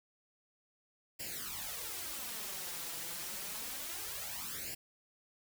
white noise with flanger, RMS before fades -42 dBFS, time 1.19-4.75 s, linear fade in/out 10 ms, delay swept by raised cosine 0.4 to 6 ms, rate 0.28 Hz, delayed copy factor +0.85, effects none

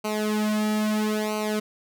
sawtooth tone with flanger, 213.3 Hz, G#3, 46 cents sharp, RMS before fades -25 dBFS, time 0.04-1.6 s, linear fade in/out 10 ms, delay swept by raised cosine 0.57 to 2.77 ms, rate 0.76 Hz, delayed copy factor -0.9, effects none

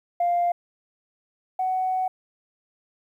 sine tone pair in turn, 698.5 / 746.7 Hz, F5 / F#5, 0 / +16 cents, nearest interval minor second, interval 116 cents, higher second, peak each -18 / -21 dBFS, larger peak first, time 0.2-0.52 / 1.59-2.08 s, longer second, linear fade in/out 5 ms, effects tanh soft clip ceiling -16 dBFS + 10-bit

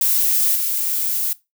violet noise with level steps, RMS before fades -17 / -21 dBFS, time 0.01-1.33 s, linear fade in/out 2 ms, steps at 0.55 s, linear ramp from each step 10 ms, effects noise-tail reverb RT60 0.2 s tail -18 dB re dry

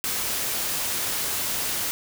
white noise, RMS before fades -27 dBFS, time 0.04-1.91 s, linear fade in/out 0 ms, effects none

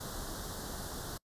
pink band-stop noise, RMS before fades -41 dBFS, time 0-1.18 s, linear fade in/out 10 ms, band 1700 to 3400 Hz, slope 48 dB/octave, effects noise-tail reverb RT60 0.1 s tail -26 dB re dry + resampled to 32000 Hz

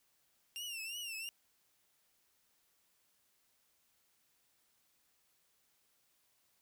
sawtooth tone with vibrato, 2764 Hz, F7, 19 cents flat, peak -38 dBFS, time 0.56-1.29 s, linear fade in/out 0 ms, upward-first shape triangle, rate 2.9 Hz, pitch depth 130 cents each way, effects white hiss -75 dBFS RMS until 6.61 s

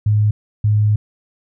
sine tone bursts at uneven times, 105.6 Hz, G#2, 29 cents sharp, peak -11 dBFS, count 2, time 0.06-0.31 / 0.64-0.96 s, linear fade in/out 5 ms, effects none

